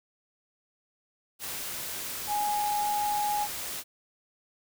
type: tone in noise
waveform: sine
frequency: 830.6 Hz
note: G#5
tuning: in tune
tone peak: -26 dBFS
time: 2.27-3.48 s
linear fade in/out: 50 ms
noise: white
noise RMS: -36 dBFS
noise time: 1.39-3.84 s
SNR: +7 dB
effects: none